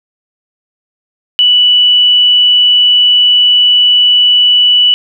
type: tone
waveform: sine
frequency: 2960 Hz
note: F#7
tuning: in tune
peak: -4 dBFS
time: 1.39-4.94 s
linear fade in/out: 0 ms
effects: none